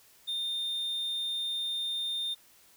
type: tone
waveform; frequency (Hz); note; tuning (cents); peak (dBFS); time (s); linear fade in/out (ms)
triangle; 3630; A#7; -47; -29; 0.27-2.35; 20
effects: white hiss -60 dBFS RMS until 2.76 s